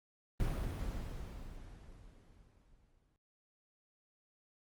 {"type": "noise with exponential decay", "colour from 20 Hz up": "brown", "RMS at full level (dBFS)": -33, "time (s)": [0.4, 3.16], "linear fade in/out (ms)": 0, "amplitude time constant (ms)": 600, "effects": ["Opus 32 kbps"]}